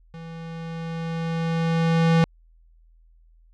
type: tone with level ramp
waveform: square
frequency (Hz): 164.81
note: E3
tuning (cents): 0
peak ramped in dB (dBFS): -37 to -15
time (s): 0.14-2.24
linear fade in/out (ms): 0
effects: added 41 Hz sine -52 dBFS peak until 3.53 s + low-pass 4000 Hz 12 dB/octave